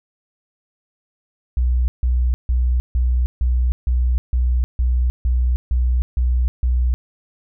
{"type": "tone bursts", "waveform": "sine", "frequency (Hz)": 61.74, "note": "B1", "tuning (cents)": 0, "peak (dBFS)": -14, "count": 12, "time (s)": [1.57, 6.94], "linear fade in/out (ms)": 0, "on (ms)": 310, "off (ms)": 150, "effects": []}